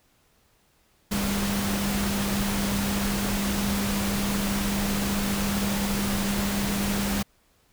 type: tone in noise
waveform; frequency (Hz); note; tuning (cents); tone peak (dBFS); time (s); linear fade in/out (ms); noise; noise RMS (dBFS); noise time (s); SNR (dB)
sine; 200.2; G3; +37; -26; 1.11-7.23; 10; pink; -29; 1.11-7.23; 0
effects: pink hiss -64 dBFS RMS until 7.72 s